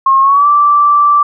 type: tone with pitch glide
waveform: sine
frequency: 1077 to 1167.7 Hz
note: C6 to D6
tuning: +50 to -10 cents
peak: -5 dBFS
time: 0.06-1.23 s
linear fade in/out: 5 ms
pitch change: +140 cents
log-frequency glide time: 0.21-0.47 s
effects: none